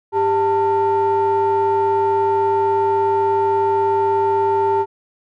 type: ring-modulated tone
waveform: triangle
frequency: 247.8 Hz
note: B3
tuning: 6 cents sharp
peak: -9 dBFS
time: 0.12-4.86 s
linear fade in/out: 50 ms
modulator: 644 Hz
effects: none